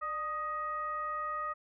sine tone with frequency modulation, 1244.5 Hz, D#6, in tune, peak -33 dBFS, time 0.01-1.54 s, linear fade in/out 20 ms, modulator 648 Hz, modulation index 0.55, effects none

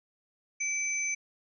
sine tone pair together, 2316 / 6119 Hz, D7 / G8, -25 / -43 cents, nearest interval octave + perfect fourth, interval 1682 cents, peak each -31 / -32 dBFS, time 0.6-1.15 s, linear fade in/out 10 ms, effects none

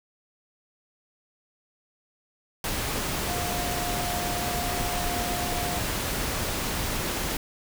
sine tone in noise, 708 Hz, F5, 23 cents sharp, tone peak -32 dBFS, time 3.28-5.79 s, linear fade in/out 2 ms, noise pink, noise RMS -29 dBFS, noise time 2.64-7.37 s, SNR -6 dB, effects none

